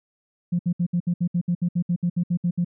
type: tone bursts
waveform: sine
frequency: 174.61 Hz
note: F3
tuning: in tune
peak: -18 dBFS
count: 16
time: 0.52-2.647 s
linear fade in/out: 10 ms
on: 72 ms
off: 65 ms
effects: tanh soft clip ceiling -14 dBFS